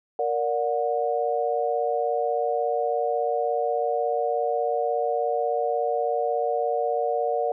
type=chord; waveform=sine; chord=Bb augmented; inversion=none; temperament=just; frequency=466.2 / 582.7 / 728.4 Hz; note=Bb4 / D5 / F#5; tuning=0 / -14 / -27 cents; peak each=-26 / -27 / -26 dBFS; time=0.19-7.52 s; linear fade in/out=2 ms; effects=none